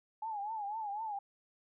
sine tone with vibrato, 848 Hz, G#5, 36 cents sharp, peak -36 dBFS, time 0.22-1.19 s, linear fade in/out 5 ms, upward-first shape triangle, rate 4 Hz, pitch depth 130 cents each way, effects none

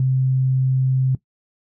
sine tone, 130.81 Hz, C3, in tune, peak -15 dBFS, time 0-1.15 s, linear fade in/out 2 ms, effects noise-tail reverb RT60 0.1 s tail -17 dB re dry

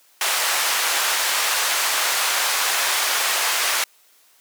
pink band-pass noise, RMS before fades -21 dBFS, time 0.21-3.84 s, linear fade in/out 2 ms, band 930 to 14000 Hz, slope 12 dB/octave, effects white hiss -56 dBFS RMS until 4.4 s + high-pass 400 Hz 12 dB/octave

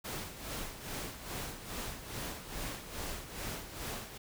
pink noise with tremolo, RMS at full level -39 dBFS, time 0.04-4.18 s, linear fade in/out 10 ms, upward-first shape sine, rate 2.4 Hz, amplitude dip 65%, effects none

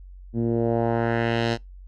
10% pulse tone with low-pass filter sweep, 116 Hz, A#2, 8 cents flat, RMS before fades -23 dBFS, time 0.33-1.58 s, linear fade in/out 50 ms, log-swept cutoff 240 to 5100 Hz, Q 1.5, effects noise-tail reverb RT60 0.2 s tail -26 dB re dry + added 46 Hz sine -40 dBFS peak until 1.87 s

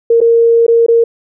sine tone with dropouts, 463.2 Hz, A#4, 11 cents flat, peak -5 dBFS, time 0.1-1.04 s, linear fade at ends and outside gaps 5 ms, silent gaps 0.205-0.213 / 0.666-0.68 / 0.864-0.883 s, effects none

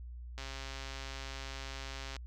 click train, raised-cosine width 0.2 ms, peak -26 dBFS, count 242, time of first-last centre 0.38-2.165 s, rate 135 Hz, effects added 60 Hz sine -43 dBFS peak until 2.26 s

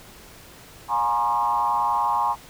sine tone with frequency modulation, 954 Hz, A#5, 40 cents sharp, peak -19 dBFS, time 0.88-2.36 s, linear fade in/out 50 ms, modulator 119 Hz, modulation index 1.4, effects pink hiss -46 dBFS RMS until 2.49 s

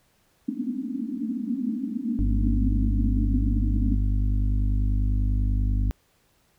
pink band-pass noise, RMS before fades -29 dBFS, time 0.48-3.95 s, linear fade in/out 10 ms, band 210 to 290 Hz, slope 96 dB/octave
harmonic tone, 50.2 Hz, G1, 42 cents sharp, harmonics 1 / 2 / 4 / 5 / 6, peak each -21 / -27 / -38 / -35 / -44 dBFS, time 2.19-5.91 s, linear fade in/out 0 ms
effects pink hiss -65 dBFS RMS until 6.58 s

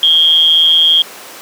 sine tone with amplitude modulation, 3249 Hz, G#7, 39 cents flat, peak -3 dBFS, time 0.03-1.02 s, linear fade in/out 2 ms, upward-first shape sine, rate 163 Hz, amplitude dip 65%, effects pink hiss -31 dBFS RMS until 1.41 s + high-pass 400 Hz 12 dB/octave

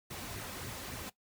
pink noise with flanger, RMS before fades -42 dBFS, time 0.1-1.1 s, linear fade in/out 10 ms, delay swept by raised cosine 0.45 to 3.95 ms, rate 3.6 Hz, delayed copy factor +0.5, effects noise-tail reverb RT60 0.1 s tail -17 dB re dry + high-pass 60 Hz 12 dB/octave

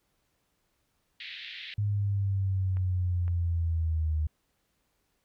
white band-pass noise, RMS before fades -42 dBFS, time 1.2-1.74 s, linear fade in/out 2 ms, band 1800 to 3900 Hz, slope 48 dB/octave
sine linear sweep, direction down, 103.83 to 76.4 Hz, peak -25 dBFS, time 1.78-4.27 s, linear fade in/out 5 ms
clicks, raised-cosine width 0.5 ms, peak -34 / -34 dBFS, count 2, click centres 2.77 / 3.28 s
effects pink hiss -75 dBFS RMS until 5.24 s

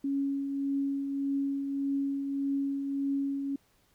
sine tone with tremolo, 277.2 Hz, C#4, in tune, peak -26 dBFS, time 0.04-3.56 s, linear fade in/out 5 ms, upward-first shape triangle, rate 1.7 Hz, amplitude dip 45%, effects pink hiss -68 dBFS RMS until 3.94 s

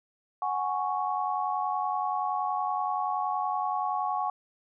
sine chord, F# suspended second, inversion none, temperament equal, 740 / 830.6 / 1108.7 Hz, F#5 / G#5 / C#6, 0 / 0 / 0 cents, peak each -31 dBFS, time 0.42-4.3 s, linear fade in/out 2 ms, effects none

